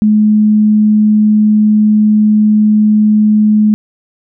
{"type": "tone", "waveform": "sine", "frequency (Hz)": 212.6, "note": "G#3", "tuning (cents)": 41, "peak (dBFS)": -5, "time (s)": [0.02, 3.74], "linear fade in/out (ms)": 0, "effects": []}